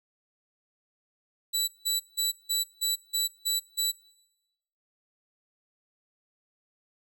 20% pulse tone bursts, 3951 Hz, B7, in tune, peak -19 dBFS, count 8, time 1.53-3.92 s, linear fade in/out 20 ms, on 150 ms, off 170 ms, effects noise-tail reverb RT60 1.0 s tail -24 dB re dry

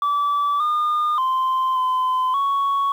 sine tone with pitch steps, 1155 / 1215 / 1040 / 1024 / 1113 Hz, D6 / D#6 / C6 / C6 / C#6, -29 / -42 / -11 / -38 / +7 cents, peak -15 dBFS, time 0.02-2.92 s, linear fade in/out 2 ms, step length 580 ms, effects tanh soft clip ceiling -16 dBFS + 8-bit

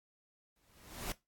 pink noise with exponential growth, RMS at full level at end -37 dBFS, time 0.56-1.12 s, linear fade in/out 2 ms, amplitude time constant 120 ms, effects noise-tail reverb RT60 0.2 s tail -18 dB re dry + AAC 64 kbps

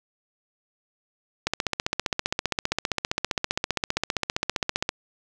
click train, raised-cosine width 0.2 ms, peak -6 dBFS, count 53, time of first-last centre 1.47-4.891 s, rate 15.2 Hz, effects none

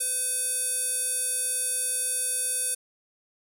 square tone with band-pass filter, 509 Hz, C5, 48 cents flat, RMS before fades -28 dBFS, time 0-2.75 s, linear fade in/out 10 ms, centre 10000 Hz, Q 6.8, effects none

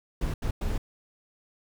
brown noise bursts at uneven times, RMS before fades -28 dBFS, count 3, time 0.21-0.34 / 0.42-0.51 / 0.61-0.78 s, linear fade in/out 5 ms, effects none

